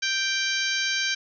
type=harmonic tone with a mistuned harmonic; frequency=784 Hz; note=G5; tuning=in tune; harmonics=2 / 3 / 4 / 5 / 6 / 7 / 8; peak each=-28 / -30 / -31 / -32 / -33 / -33 / -34 dBFS; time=0.02-1.15 s; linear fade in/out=10 ms; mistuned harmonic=7; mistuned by=+19 cents; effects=none